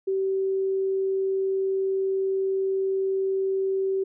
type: tone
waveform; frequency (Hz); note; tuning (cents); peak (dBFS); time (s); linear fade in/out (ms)
sine; 384.9; G4; -32; -22; 0.07-4.04; 10
effects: none